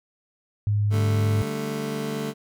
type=tone; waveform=sine; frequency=103.83 Hz; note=G#2; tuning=in tune; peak=-19 dBFS; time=0.67-1.42 s; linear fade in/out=0 ms
type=chord; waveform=25% pulse; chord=D suspended fourth; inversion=none; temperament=just; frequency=146.83 / 195.78 / 220.2 Hz; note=D3 / G3 / A3; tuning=0 / -2 / +2 cents; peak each=-28 / -32 / -26 dBFS; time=0.9-2.34 s; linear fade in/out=50 ms
effects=none